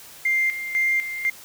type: tone with tremolo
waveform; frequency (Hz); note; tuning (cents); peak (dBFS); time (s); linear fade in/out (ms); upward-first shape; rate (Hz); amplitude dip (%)
sine; 2101; C7; +7; -17; 0.25-1.3; 5; square; 2; 70
effects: tanh soft clip ceiling -13 dBFS + white hiss -44 dBFS RMS until 1.44 s

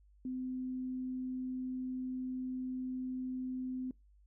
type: tone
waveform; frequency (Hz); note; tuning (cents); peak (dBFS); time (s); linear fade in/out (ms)
sine; 256.2; C4; -36; -36; 0.25-3.91; 2
effects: noise-tail reverb RT60 0.2 s tail -24 dB re dry + added 50 Hz sine -61 dBFS peak until 4.26 s

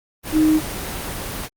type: tone in noise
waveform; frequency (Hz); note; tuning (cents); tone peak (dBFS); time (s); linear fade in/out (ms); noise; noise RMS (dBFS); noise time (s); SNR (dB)
sine; 311.1; D#4; 0; -12; 0.32-0.61; 50; pink; -28; 0.23-1.49; +13
effects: Opus 24 kbps

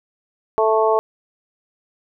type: harmonic tone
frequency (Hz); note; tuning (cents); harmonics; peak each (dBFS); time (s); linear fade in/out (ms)
219.8; A3; -2; 2 / 3 / 4 / 5; -17 / -19 / -20 / -22; 0.58-0.99; 0
effects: none

